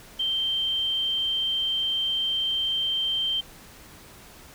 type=tone; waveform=sine; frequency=3136 Hz; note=G7; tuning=in tune; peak=-23 dBFS; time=0.19-3.41 s; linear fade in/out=10 ms; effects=pink hiss -48 dBFS RMS until 4.54 s